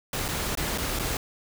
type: noise with dropouts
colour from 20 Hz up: pink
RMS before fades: -29 dBFS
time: 0.13-1.17 s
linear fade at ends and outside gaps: 2 ms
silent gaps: 0.282-0.286 / 0.552-0.573 / 0.777-0.782 / 0.99-0.995 s
effects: none